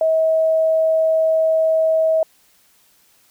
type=tone; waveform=sine; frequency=641 Hz; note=E5; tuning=49 cents flat; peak=-13 dBFS; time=0.01-2.23 s; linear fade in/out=2 ms; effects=white hiss -56 dBFS RMS until 3.3 s